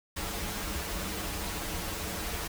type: noise with comb filter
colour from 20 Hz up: pink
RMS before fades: -35 dBFS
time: 0.16-2.48 s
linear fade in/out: 10 ms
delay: 7.8 ms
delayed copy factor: -0.9
effects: none